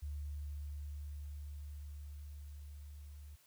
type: tone with level ramp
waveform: sine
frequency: 72.9 Hz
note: D2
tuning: 12 cents flat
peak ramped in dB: -39 to -49 dBFS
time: 0.02-3.36 s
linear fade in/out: 10 ms
effects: white hiss -68 dBFS RMS until 3.46 s